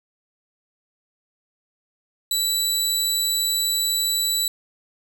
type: tone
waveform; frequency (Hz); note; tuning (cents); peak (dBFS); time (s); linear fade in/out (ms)
20% pulse; 3951; B7; 0; -14; 2.31-4.48; 2
effects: none